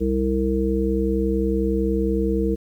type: harmonic tone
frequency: 65.41 Hz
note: C2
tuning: in tune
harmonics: 1 / 3 / 5 / 7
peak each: -24 / -24 / -24 / -24 dBFS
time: 0-2.56 s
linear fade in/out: 20 ms
effects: 9-bit